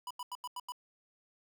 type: tone bursts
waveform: square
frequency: 987.8 Hz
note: B5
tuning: in tune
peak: -39 dBFS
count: 6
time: 0.07-0.721 s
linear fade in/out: 2 ms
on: 36 ms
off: 87 ms
effects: none